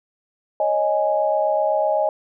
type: chord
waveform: sine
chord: C# suspended second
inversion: none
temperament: equal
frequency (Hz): 554.4 / 622.3 / 830.6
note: C#5 / D#5 / G#5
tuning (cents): 0 / 0 / 0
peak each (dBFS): -24 / -19 / -22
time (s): 0.6-2.09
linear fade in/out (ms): 2
effects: none